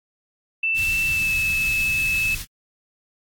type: tone with pitch glide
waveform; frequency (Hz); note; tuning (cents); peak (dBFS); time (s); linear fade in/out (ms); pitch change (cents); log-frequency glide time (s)
sine; 2659 to 2606; E7 to E7; +14 to -20; -19; 0.63-2.35; 5; -34; 1.07-1.35
type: band-stop noise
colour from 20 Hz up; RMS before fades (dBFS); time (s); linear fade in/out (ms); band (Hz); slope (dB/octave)
pink; -31; 0.74-2.46; 50; 130 to 2600; 12
effects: AAC 64 kbps